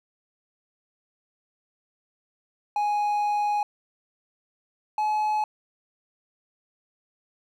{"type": "tone pair in turn", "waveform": "triangle", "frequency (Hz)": [830.6, 852], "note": ["G#5", "G#5"], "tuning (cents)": [0, 44], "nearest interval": "unison", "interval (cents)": 44, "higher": "second", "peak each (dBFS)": -20, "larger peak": "neither", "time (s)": [[2.76, 3.63], [4.98, 5.44]], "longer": "first", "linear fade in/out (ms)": 2, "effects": []}